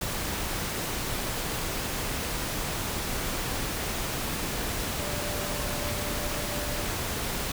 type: tone in noise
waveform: sine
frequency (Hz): 588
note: D5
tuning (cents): +2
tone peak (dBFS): -38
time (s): 5-6.84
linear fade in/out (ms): 5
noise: pink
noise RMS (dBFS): -31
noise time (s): 0.01-7.52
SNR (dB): -10
effects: none